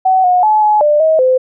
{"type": "tone with pitch steps", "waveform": "sine", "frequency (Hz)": [753, 724, 857, 847, 595, 635, 514], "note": ["F#5", "F#5", "A5", "G#5", "D5", "D#5", "C5"], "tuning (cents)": [30, -38, -46, 34, 22, 35, -31], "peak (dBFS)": -7, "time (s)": [0.05, 1.38], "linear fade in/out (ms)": 10, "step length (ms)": 190, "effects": []}